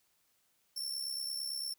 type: tone with amplitude modulation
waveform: sawtooth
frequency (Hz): 5410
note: E8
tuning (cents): +44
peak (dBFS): -31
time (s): 0.76-1.74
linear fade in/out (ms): 10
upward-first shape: sine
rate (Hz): 68.8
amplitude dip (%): 60
effects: white hiss -74 dBFS RMS until 1.78 s